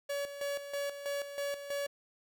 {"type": "tone with tremolo", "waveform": "45% pulse", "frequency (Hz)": 567, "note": "C#5", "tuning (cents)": 39, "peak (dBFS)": -33, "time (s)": [0.09, 1.87], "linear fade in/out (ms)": 10, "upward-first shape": "square", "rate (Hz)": 3.1, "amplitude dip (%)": 65, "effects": []}